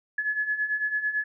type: beating tone pair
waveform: sine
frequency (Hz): 1700 / 1709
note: G#6 / G#6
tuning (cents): +40 / +49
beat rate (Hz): 9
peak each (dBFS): -31 / -26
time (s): 0.18-1.24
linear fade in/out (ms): 5
effects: none